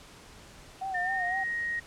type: tone with vibrato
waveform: sine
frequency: 742 Hz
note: F#5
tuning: 5 cents sharp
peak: -31 dBFS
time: 0.81-1.44 s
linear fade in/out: 10 ms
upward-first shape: sine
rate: 3.9 Hz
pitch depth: 81 cents each way
type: tone with pitch glide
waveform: sine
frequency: 1802 to 1877.4 Hz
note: A6 to A#6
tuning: +41 to +12 cents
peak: -29 dBFS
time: 0.94-1.8 s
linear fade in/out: 10 ms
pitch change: +71 cents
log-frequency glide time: 1.05-1.31 s
effects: pink hiss -51 dBFS RMS until 1.86 s + low-pass 9000 Hz 12 dB/octave